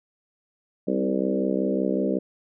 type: harmonic tone with a mistuned harmonic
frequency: 65.41 Hz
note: C2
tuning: in tune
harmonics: 3 / 4 / 5 / 6 / 7 / 8 / 9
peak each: -27 / -28 / -29 / -30 / -30 / -31 / -32 dBFS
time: 0.87-2.19 s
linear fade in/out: 10 ms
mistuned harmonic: 5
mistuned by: -16 cents
effects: none